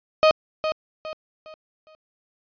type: tone with echo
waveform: 35% pulse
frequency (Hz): 625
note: D#5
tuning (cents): +8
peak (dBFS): -11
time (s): 0.23-0.31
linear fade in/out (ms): 0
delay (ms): 410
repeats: 4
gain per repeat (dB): -9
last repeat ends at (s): 1.95
effects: resampled to 11025 Hz